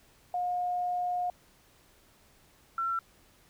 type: tone pair in turn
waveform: sine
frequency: 716 / 1351.6 Hz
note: F5 / E6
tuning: +43 / +43 cents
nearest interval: major seventh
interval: 1100 cents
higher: second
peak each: -28 dBFS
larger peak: neither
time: 0.34-1.3 / 2.78-2.99 s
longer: first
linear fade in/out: 2 ms
effects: pink hiss -62 dBFS RMS until 3.49 s